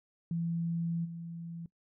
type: tone with level steps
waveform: sine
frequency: 168 Hz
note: E3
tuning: 33 cents sharp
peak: -30 / -39 dBFS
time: 0.31-1.66 s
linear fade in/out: 2 ms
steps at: 1.04 s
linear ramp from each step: 20 ms
effects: noise-tail reverb RT60 0.1 s tail -20 dB re dry